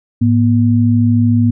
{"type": "tone pair together", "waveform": "sine", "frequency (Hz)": [107.04, 240.3], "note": ["A2", "B3"], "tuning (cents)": [-47, -47], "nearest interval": "octave + major second", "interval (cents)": 1400, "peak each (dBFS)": -11, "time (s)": [0.21, 1.51], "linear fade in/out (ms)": 10, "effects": []}